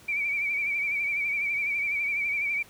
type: tone with vibrato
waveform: sine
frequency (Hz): 2308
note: D7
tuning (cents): -31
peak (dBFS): -25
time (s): 0.08-2.63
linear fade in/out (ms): 10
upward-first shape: sine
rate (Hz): 12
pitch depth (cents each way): 56
effects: pink hiss -53 dBFS RMS until 2.69 s + high-pass 60 Hz 12 dB/octave